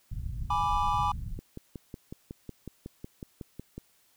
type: low-pass noise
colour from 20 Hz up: pink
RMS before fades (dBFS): -35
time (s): 0.11-1.39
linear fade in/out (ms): 10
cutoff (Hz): 140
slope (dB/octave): 24
type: chord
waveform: triangle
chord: G# diminished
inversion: none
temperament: equal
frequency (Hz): 830.6 / 987.8 / 1174.7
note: G#5 / B5 / D6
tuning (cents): 0 / 0 / 0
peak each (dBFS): -28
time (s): 0.5-1.12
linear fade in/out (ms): 5
type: click train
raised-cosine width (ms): 3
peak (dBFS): -26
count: 14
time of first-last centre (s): 1.39-3.78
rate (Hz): 5.44
effects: white hiss -66 dBFS RMS until 4.16 s